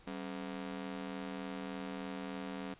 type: ring-modulated tone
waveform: sawtooth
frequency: 233.4 Hz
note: A#3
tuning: 2 cents sharp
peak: -33 dBFS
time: 0.07-2.74 s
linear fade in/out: 5 ms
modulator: 41.7 Hz
effects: pink hiss -61 dBFS RMS until 2.79 s + resampled to 8000 Hz

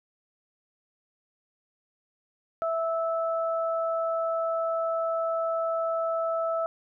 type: tone pair together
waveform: sine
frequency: 658.4 / 1310 Hz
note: E5 / E6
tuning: -2 / -11 cents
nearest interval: octave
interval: 1191 cents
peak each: -26 / -31 dBFS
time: 2.62-6.66 s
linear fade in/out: 0 ms
effects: none

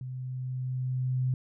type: tone with level ramp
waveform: sine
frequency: 128.2 Hz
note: C3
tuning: 35 cents flat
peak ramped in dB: -35 to -24 dBFS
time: 0.01-1.34 s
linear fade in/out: 2 ms
effects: none

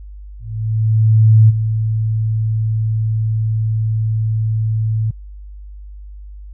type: tone with ADSR envelope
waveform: sine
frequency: 110 Hz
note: A2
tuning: in tune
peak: -4 dBFS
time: 0.39-5.11 s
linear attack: 1100 ms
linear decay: 24 ms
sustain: -10 dB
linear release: 7 ms
effects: added 50 Hz sine -31 dBFS peak until 6.53 s

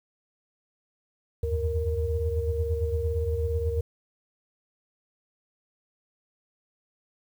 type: tone cluster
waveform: sine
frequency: 76.6 / 85.1 / 94.4 / 464.7 Hz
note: D#2 / F2 / F#2 / A#4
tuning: -27 / -44 / +35 / -5 cents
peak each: -27 / -32 / -34 / -29 dBFS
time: 1.43-3.81 s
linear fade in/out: 5 ms
effects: tanh soft clip ceiling -14 dBFS + 9-bit

